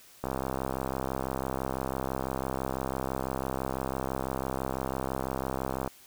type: click train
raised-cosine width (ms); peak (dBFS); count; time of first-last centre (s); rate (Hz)
1; -17; 373; 0.24-5.876; 66
effects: white hiss -55 dBFS RMS until 6.06 s